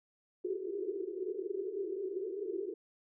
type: band-pass noise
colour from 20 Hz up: pink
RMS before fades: -38 dBFS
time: 0.44-2.74 s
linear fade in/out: 10 ms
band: 360 to 420 Hz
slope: 96 dB/octave
effects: none